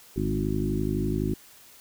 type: harmonic tone with a mistuned harmonic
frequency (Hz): 51.91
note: G#1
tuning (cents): 0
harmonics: 1 / 2 / 3 / 4 / 5 / 6 / 7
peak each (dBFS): -32 / -32 / -32 / -32 / -32 / -32 / -32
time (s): 0.16-1.34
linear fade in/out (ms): 5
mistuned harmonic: 3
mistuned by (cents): -32
effects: white hiss -52 dBFS RMS until 1.8 s